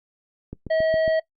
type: click train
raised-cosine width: 3 ms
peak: -20 dBFS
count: 5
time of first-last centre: 0.53-1.079 s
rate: 7.29 Hz
type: harmonic tone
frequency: 640 Hz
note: D#5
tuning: 49 cents sharp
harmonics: 1 / 3 / 5 / 7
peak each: -18 / -31 / -41 / -44 dBFS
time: 0.7-1.2 s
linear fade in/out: 10 ms
effects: noise-tail reverb RT60 0.1 s tail -21 dB re dry + Opus 48 kbps